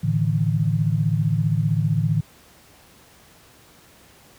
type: chord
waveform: sine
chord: A suspended fourth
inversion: none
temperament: equal with one note detuned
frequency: 110 / 146.83 / 162.17 Hz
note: A2 / D3 / E3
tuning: 0 / 0 / -28 cents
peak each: -22 dBFS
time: 0.03-2.21 s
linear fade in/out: 10 ms
effects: pink hiss -51 dBFS RMS until 4.38 s + high-pass 60 Hz 12 dB/octave

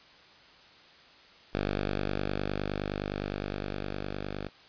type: tone with level ramp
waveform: 5% pulse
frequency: 49.72 Hz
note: G1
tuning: 25 cents sharp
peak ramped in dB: -17 to -24 dBFS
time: 1.53-4.49 s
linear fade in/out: 20 ms
effects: white hiss -55 dBFS RMS until 4.68 s + resampled to 11025 Hz

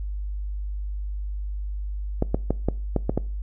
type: clicks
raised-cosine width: 2 ms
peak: -8 dBFS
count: 7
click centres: 2.224 / 2.345 / 2.506 / 2.686 / 2.963 / 3.095 / 3.176 s
effects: noise-tail reverb RT60 0.4 s tail -22 dB re dry + added 50 Hz sine -27 dBFS peak until 3.42 s

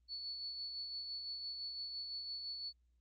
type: tone with tremolo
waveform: sine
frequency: 4435 Hz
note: C#8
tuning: in tune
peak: -40 dBFS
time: 0.08-2.73 s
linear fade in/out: 50 ms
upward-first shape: sine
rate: 5.9 Hz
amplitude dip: 35%
effects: added 60 Hz sine -70 dBFS peak until 3 s + Opus 24 kbps

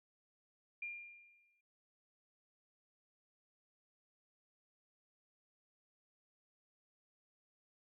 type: tone with exponential decay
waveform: sine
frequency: 2400 Hz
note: D7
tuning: 37 cents sharp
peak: -39 dBFS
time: 0.82-1.61 s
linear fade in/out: 5 ms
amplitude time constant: 170 ms
effects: none

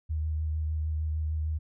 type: tone with vibrato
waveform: sine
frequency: 77.78 Hz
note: D#2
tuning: in tune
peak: -27 dBFS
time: 0.09-1.59 s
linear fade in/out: 20 ms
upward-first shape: sine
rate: 6.6 Hz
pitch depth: 19 cents each way
effects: none

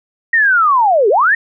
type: linear two-way sweep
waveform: sine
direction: down then up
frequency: 1890 to 379.3 to 1890 Hz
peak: -8 dBFS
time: 0.33-1.35 s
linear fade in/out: 5 ms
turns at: 1.09 s
effects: none

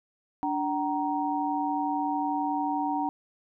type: tone cluster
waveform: sine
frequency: 292.5 / 761 / 936 Hz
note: D4 / F#5 / A#5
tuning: -7 / +48 / +7 cents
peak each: -30 dBFS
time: 0.43-3.09 s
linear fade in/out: 0 ms
effects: none

